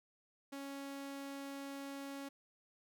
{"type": "tone", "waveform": "sawtooth", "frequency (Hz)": 277.2, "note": "C#4", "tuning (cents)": 0, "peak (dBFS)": -40, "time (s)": [0.52, 2.29], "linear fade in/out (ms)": 10, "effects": []}